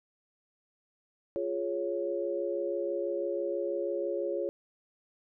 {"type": "chord", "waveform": "sine", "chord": "Db major", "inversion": "first", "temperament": "equal", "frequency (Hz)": [349.2, 415.3, 554.4], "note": ["F4", "Ab4", "Db5"], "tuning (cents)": [0, 0, 0], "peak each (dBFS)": [-34, -35, -33], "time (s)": [1.36, 4.49], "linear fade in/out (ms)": 0, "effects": []}